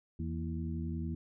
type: harmonic tone with a mistuned harmonic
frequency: 82.2 Hz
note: E2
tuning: 4 cents flat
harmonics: 1 / 2 / 3 / 4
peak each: -37 / -39 / -41 / -45 dBFS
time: 0.19-1.15 s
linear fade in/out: 5 ms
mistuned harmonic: 3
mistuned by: -81 cents
effects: none